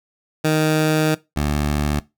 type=tone pair in turn; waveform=15% pulse; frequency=155.56 / 73.57 Hz; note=D#3 / D2; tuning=0 / +4 cents; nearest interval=octave + minor second; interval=1296 cents; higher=first; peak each=-9 / -12 dBFS; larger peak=first; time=0.44-1.15 / 1.36-2 s; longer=first; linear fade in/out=10 ms; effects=noise-tail reverb RT60 0.2 s tail -19 dB re dry